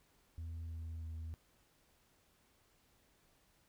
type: tone with pitch steps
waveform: sine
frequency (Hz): 82.41 / 81.6 / 80.81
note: E2 / E2 / E2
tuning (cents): 0 / -17 / -34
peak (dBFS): -39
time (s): 0.38-1.34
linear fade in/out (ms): 0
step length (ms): 320
effects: tanh soft clip ceiling -41 dBFS + pink hiss -72 dBFS RMS until 3.68 s